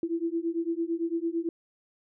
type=beating tone pair; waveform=sine; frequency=329.6 / 338.5 Hz; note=E4 / E4; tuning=0 / +46 cents; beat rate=8.9 Hz; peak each=-30 dBFS; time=0.03-1.49 s; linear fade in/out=2 ms; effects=none